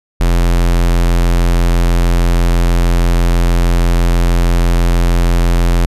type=tone; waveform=square; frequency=43.11 Hz; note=F1; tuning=22 cents flat; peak=-9 dBFS; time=0.2-5.86 s; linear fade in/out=10 ms; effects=resampled to 32000 Hz